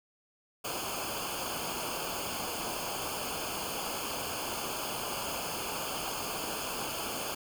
pink noise with comb filter, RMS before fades -36 dBFS, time 0.64-7.35 s, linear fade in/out 10 ms, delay 0.52 ms, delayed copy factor -0.85, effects none

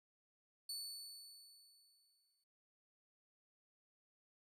sawtooth tone with exponential decay, 4468 Hz, C#8, 13 cents sharp, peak -39 dBFS, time 0.69-2.44 s, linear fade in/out 5 ms, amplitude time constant 380 ms, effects resampled to 32000 Hz

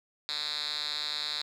5% pulse tone with band-pass filter, 149.4 Hz, D3, 30 cents sharp, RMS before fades -34 dBFS, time 0.29-1.42 s, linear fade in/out 0 ms, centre 3900 Hz, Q 6, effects none

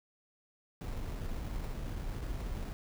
brown noise with sample-and-hold, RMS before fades -38 dBFS, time 0.81-2.73 s, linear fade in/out 0 ms, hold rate 3150 Hz, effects none

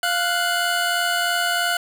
25% pulse tone pair together, 698.5 / 1480 Hz, F5 / F#6, 0 / 0 cents, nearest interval octave + minor second, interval 1300 cents, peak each -19 / -18 dBFS, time 0.03-1.77 s, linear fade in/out 2 ms, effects none

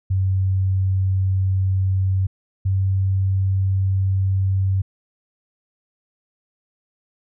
sine tone pair in turn, 95 / 95.88 Hz, F#2 / G2, +46 / -38 cents, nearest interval unison, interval 16 cents, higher second, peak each -16 dBFS, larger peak neither, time 0.1-2.27 / 2.65-4.82 s, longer neither, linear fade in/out 10 ms, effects none

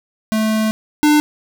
square tone pair in turn, 218 / 299.4 Hz, A3 / D4, -16 / +33 cents, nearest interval perfect fourth, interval 549 cents, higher second, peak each -15 / -10 dBFS, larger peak second, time 0.32-0.71 / 1.03-1.2 s, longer first, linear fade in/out 0 ms, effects none

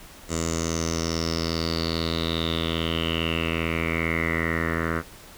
10% pulse tone with low-pass filter sweep, 82.41 Hz, E2, in tune, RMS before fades -26 dBFS, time 0.28-5.03 s, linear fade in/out 50 ms, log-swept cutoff 7400 to 1600 Hz, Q 7.8, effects pink hiss -46 dBFS RMS until 5.37 s

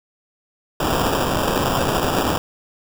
blue noise with sample-and-hold, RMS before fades -20 dBFS, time 0.8-2.38 s, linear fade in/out 2 ms, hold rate 2100 Hz, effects none

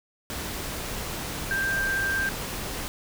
sine tone in noise, 1579 Hz, G6, 12 cents sharp, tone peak -24 dBFS, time 1.51-2.29 s, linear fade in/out 0 ms, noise pink, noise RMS -33 dBFS, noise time 0.3-2.88 s, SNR +6 dB, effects none

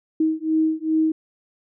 sine beating tone pair, 315.3 / 317.8 Hz, D#4 / D#4, +23 / +37 cents, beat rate 2.5 Hz, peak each -21 dBFS, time 0.2-1.12 s, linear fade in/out 5 ms, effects none

